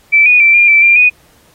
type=tone with pitch steps; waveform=sine; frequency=2324 / 2465 / 2339 / 2403 / 2328 / 2383 / 2478 Hz; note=D7 / D#7 / D7 / D7 / D7 / D7 / D#7; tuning=-19 / -17 / -8 / +39 / -16 / +25 / -8 cents; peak=-4 dBFS; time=0.12-1.1 s; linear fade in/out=20 ms; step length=140 ms; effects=pink hiss -49 dBFS RMS until 1.54 s + AAC 48 kbps